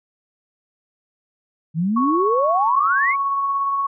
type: exponential sweep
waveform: sine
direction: up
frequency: 152.1 to 2294 Hz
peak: -17 dBFS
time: 1.74-3.16 s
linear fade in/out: 50 ms
type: tone with tremolo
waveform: sine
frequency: 1108.7 Hz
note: C#6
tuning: in tune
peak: -17 dBFS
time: 1.96-3.87 s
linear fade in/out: 10 ms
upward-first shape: sine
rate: 17 Hz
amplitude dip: 25%
effects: none